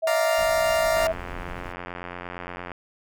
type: tone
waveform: sine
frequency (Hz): 648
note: E5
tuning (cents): -30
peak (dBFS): -21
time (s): 0.02-1.13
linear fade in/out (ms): 20
type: chord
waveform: 20% pulse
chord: Bb major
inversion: first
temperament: equal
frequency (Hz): 587.3 / 698.5 / 932.3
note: D5 / F5 / Bb5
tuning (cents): 0 / 0 / 0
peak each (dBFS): -23 / -22 / -25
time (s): 0.07-1.07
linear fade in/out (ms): 2
type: noise with tremolo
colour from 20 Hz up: brown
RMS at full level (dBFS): -37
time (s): 0.38-1.73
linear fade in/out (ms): 5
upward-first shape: triangle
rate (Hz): 11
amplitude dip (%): 35
type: click train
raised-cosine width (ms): 0.5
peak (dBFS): -19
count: 156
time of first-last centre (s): 0.97-2.717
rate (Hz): 88.7
effects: none